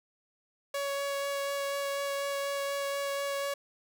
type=tone with vibrato; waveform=sawtooth; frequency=560 Hz; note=C#5; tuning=18 cents sharp; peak=-27 dBFS; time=0.74-3.54 s; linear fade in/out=5 ms; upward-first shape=sine; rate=4.1 Hz; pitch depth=8 cents each way; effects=none